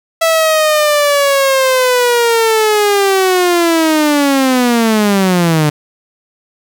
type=linear sweep; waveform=sawtooth; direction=down; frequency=659.3 to 146.83 Hz; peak=-5 dBFS; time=0.21-5.7 s; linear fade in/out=10 ms; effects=7-bit